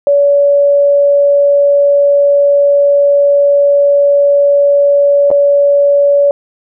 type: tone with dropouts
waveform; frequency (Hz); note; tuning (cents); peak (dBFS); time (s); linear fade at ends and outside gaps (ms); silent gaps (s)
sine; 569; C#5; +45; -5; 0.07-6.31; 1; 5.304-5.313
effects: none